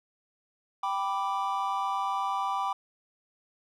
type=chord; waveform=triangle; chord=G major; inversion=none; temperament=equal; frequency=784 / 987.8 / 1174.7 Hz; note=G5 / B5 / D6; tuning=0 / 0 / 0 cents; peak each=-30 dBFS; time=0.83-2.73 s; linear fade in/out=5 ms; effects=none